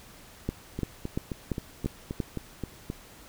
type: two click trains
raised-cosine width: 3 ms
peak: -19 / -15 dBFS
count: 9 / 6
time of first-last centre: 0.79-2.901 / 0.49-2.202 s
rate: 3.79 / 2.92 Hz
effects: pink hiss -51 dBFS RMS until 3.28 s

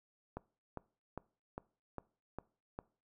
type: click train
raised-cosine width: 1 ms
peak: -27 dBFS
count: 7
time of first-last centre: 0.37-2.789 s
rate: 2.48 Hz
effects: noise-tail reverb RT60 0.4 s tail -22 dB re dry

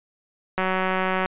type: click train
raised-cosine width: 0.5 ms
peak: -9 dBFS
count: 128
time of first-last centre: 0.58-1.259 s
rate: 187 Hz
effects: resampled to 8000 Hz

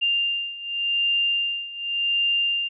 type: beating tone pair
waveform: sine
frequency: 2794 / 2794.88 Hz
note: F7 / F7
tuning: 0 / +1 cents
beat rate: 0.88 Hz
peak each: -26 / -23 dBFS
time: 0.01-2.69 s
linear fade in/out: 20 ms
effects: none

